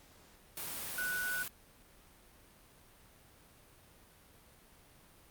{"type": "tone in noise", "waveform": "sine", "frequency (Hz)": 1480, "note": "F#6", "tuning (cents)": 0, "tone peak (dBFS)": -34, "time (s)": [0.98, 1.43], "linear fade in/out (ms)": 2, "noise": "white", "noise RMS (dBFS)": -41, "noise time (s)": [0.57, 1.48], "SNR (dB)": 4, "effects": ["pink hiss -61 dBFS RMS until 5.3 s", "Opus 48 kbps"]}